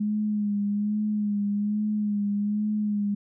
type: tone with vibrato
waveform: sine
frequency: 207.7 Hz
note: G#3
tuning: in tune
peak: -23 dBFS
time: 0-3.15 s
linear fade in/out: 10 ms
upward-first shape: sine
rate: 1.2 Hz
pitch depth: 37 cents each way
effects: none